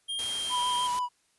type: tone with pitch glide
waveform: square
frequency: 3211 to 3183 Hz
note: G7 to G7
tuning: +41 to +26 cents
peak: -31 dBFS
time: 0.08-0.88 s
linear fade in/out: 20 ms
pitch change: -15 cents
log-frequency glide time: 0.27-0.47 s
type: noise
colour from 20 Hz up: white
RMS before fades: -38 dBFS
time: 0.19-0.99 s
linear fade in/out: 0 ms
type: tone with vibrato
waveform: triangle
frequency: 987.8 Hz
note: B5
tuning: in tune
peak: -25 dBFS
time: 0.49-1.09 s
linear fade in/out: 50 ms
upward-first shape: sine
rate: 6.5 Hz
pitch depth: 20 cents each way
effects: white hiss -69 dBFS RMS until 1.38 s + resampled to 24000 Hz